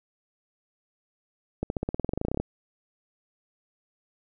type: accelerating click train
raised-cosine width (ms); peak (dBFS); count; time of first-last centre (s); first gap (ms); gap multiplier
2; -14; 18; 1.63-2.4; 71; 0.94
effects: none